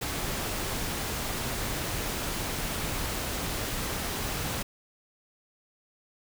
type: noise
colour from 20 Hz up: pink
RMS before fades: -32 dBFS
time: 0.01-4.63 s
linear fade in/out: 10 ms
effects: none